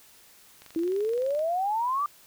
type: click train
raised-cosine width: 0.2 ms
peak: -30 dBFS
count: 19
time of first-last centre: 0.62-1.393 s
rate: 23.3 Hz
type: exponential sweep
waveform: sine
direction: up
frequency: 320.5 to 1200 Hz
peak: -24 dBFS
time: 0.76-2.06 s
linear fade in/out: 2 ms
effects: white hiss -55 dBFS RMS until 2.26 s

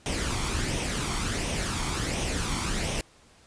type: noise with flanger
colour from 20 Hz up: pink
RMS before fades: -29 dBFS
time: 0.06-3.01 s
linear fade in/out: 0 ms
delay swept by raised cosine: 0.33 to 0.92 ms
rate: 1.4 Hz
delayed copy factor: +0.5
effects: pink hiss -57 dBFS RMS until 3.46 s + resampled to 22050 Hz

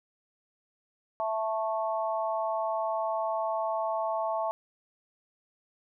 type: harmonic tone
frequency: 220 Hz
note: A3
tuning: in tune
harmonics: 3 / 4 / 5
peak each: -30 / -32 / -35 dBFS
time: 1.2-4.51 s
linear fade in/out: 0 ms
effects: none

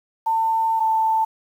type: tone pair in turn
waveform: sine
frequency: 897 / 886.7 Hz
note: A5 / A5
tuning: +33 / +13 cents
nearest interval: unison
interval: 20 cents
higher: first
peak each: -17 / -16 dBFS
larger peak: second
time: 0.26-0.8 / 0.8-1.25 s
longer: first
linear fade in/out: 10 ms
effects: 8-bit

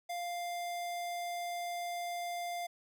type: tone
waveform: square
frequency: 698.5 Hz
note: F5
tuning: in tune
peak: -37 dBFS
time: 0.09-2.67 s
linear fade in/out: 10 ms
effects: none

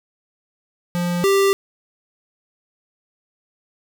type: tone pair in turn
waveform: square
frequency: 175.2 / 393.3 Hz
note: F3 / G4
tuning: +6 / +6 cents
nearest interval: octave + major second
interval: 1400 cents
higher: second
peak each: -20 / -14 dBFS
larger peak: second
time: 0.95-1.24 / 1.24-1.53 s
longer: neither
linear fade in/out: 0 ms
effects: none

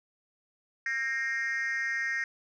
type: tone with frequency modulation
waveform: sine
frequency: 1859 Hz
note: A#6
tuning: 5 cents flat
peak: -26 dBFS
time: 0.86-2.24 s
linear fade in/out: 2 ms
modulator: 255 Hz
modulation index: 0.93
effects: tanh soft clip ceiling -27 dBFS

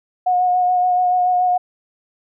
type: tone with vibrato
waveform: sine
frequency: 725 Hz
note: F#5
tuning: 35 cents flat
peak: -13 dBFS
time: 0.26-1.58 s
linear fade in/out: 10 ms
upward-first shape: sine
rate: 7 Hz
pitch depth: 18 cents each way
effects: none

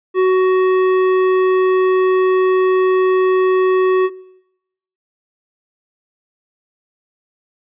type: tone with tanh clipping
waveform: sine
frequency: 372.8 Hz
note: F#4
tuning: 13 cents sharp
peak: -12 dBFS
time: 0.14-4.1 s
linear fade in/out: 50 ms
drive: 13 dB
effects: noise-tail reverb RT60 0.9 s tail -22 dB re dry + resampled to 8000 Hz

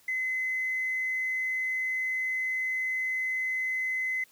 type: tone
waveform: triangle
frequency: 2040 Hz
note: C7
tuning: 44 cents flat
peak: -24 dBFS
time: 0.08-4.24 s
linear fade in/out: 5 ms
effects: tanh soft clip ceiling -25 dBFS + white hiss -61 dBFS RMS until 4.31 s

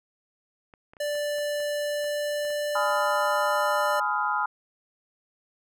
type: clicks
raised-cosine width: 0.5 ms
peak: -34 dBFS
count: 10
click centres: 0.738 / 0.935 / 0.968 / 1.153 / 1.384 / 1.603 / 2.043 / 2.451 / 2.504 / 2.901 s
type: tone with pitch glide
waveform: square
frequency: 587.3 to 592.8 Hz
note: D5 to D5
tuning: 0 to +16 cents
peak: -27 dBFS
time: 1-4 s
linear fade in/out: 5 ms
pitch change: +16 cents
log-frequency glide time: 1.82-3.6 s
type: chord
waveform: sine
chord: F half-diminished seventh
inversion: first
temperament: just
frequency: 838.1 / 1005.8 / 1257.2 / 1396.9 Hz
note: Ab5 / Cb6 / Eb6 / F6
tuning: +16 / +31 / +18 / 0 cents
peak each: -29 dBFS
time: 2.75-4.46 s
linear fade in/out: 5 ms
effects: none

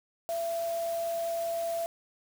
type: tone in noise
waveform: sine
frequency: 672 Hz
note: E5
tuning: 33 cents sharp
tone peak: -29 dBFS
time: 0.29-1.86 s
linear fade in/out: 0 ms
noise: white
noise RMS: -45 dBFS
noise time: 0.29-1.86 s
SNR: +13 dB
effects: none

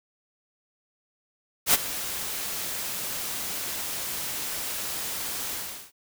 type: noise with ADSR envelope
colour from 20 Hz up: white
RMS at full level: -17 dBFS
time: 1.66-5.92 s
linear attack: 77 ms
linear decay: 28 ms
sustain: -15 dB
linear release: 390 ms
effects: none

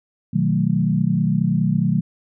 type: chord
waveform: sine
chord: B dominant seventh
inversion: none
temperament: equal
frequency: 123.47 / 155.56 / 185 / 220 Hz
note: B2 / D#3 / F#3 / A3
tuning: 0 / 0 / 0 / 0 cents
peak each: -24 / -20 / -20 / -23 dBFS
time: 0.33-2.01 s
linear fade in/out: 10 ms
effects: none

